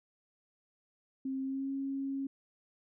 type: tone with pitch glide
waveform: sine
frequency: 266.2 to 272.7 Hz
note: C4 to C#4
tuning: +30 to -28 cents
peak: -33 dBFS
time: 1.25-2.27 s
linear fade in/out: 5 ms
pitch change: +42 cents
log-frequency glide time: 1.42-1.71 s
effects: none